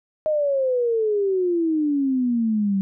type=exponential sweep; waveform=sine; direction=down; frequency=627 to 190.9 Hz; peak=-18 dBFS; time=0.26-2.81 s; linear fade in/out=0 ms; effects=none